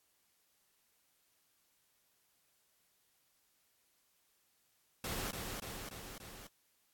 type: noise with echo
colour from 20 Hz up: pink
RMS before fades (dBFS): -40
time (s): 5.04-5.31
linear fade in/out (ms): 2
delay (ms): 290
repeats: 4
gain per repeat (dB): -3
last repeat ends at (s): 6.47
effects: white hiss -75 dBFS RMS until 6.93 s + AAC 64 kbps